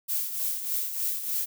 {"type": "noise with tremolo", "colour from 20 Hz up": "violet", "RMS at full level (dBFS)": -27, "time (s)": [0.08, 1.46], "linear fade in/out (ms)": 20, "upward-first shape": "triangle", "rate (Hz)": 3.3, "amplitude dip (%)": 65, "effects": []}